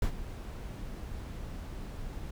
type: noise with ADSR envelope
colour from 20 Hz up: brown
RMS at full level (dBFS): -27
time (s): 0.02-2.31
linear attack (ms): 4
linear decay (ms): 87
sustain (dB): -13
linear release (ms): 8
effects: none